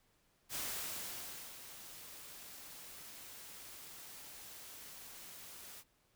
white noise with ADSR envelope, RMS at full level -40 dBFS, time 0.49-5.84 s, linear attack 60 ms, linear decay 1000 ms, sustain -12 dB, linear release 52 ms, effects pink hiss -74 dBFS RMS until 6.15 s

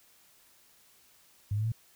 sine exponential sweep, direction up, 100.1 to 116.54 Hz, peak -27 dBFS, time 1.51-1.72 s, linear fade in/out 5 ms, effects white hiss -62 dBFS RMS until 1.95 s

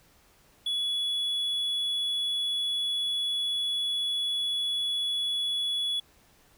triangle tone, 3394 Hz, G#7, 37 cents sharp, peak -25 dBFS, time 0.66-6 s, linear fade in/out 5 ms, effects pink hiss -61 dBFS RMS until 6.57 s

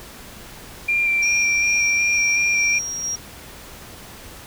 sine tone with vibrato, 2372 Hz, D7, 17 cents sharp, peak -16 dBFS, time 0.88-2.79 s, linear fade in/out 10 ms, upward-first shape square, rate 2.7 Hz, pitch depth 13 cents each way
sine tone with tremolo, 5640 Hz, F8, 16 cents sharp, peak -22 dBFS, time 1.22-3.16 s, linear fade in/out 10 ms, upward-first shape square, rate 2.2 Hz, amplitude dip 30%
effects tanh soft clip ceiling -8 dBFS + pink hiss -40 dBFS RMS until 4.46 s

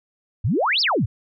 sine exponential two-way sweep, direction up then down, 85 to 5560 to 85 Hz, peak -17 dBFS, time 0.44-1.06 s, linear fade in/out 10 ms, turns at 0.81 s, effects none

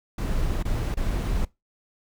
brown noise with dropouts, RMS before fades -25 dBFS, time 0.18-1.45 s, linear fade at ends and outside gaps 5 ms, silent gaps 0.628-0.651 / 0.944-0.97 s, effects noise-tail reverb RT60 0.2 s tail -21 dB re dry

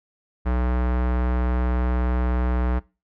square tone with low-pass filter, 61.74 Hz, B1, in tune, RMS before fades -22 dBFS, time 0.45-2.8 s, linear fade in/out 20 ms, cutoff 1500 Hz, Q 1.2, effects noise-tail reverb RT60 0.3 s tail -22 dB re dry

